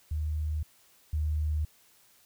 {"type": "tone pair in turn", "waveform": "sine", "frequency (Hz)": [76.7, 76.43], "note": ["D#2", "D#2"], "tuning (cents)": [-24, -30], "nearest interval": "unison", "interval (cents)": 6, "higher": "first", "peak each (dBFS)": [-28, -26], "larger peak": "second", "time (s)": [[0.11, 0.63], [1.13, 1.65]], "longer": "neither", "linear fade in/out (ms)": 5, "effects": ["white hiss -62 dBFS RMS until 2.25 s"]}